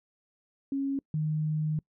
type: tone pair in turn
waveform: sine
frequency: 274.7 / 154.17 Hz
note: C#4 / D#3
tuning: -16 / -16 cents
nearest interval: minor seventh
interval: 1000 cents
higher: first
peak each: -27 / -26 dBFS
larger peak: second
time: 0.72-0.99 / 1.14-1.79 s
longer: second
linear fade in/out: 2 ms
effects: noise-tail reverb RT60 0.1 s tail -26 dB re dry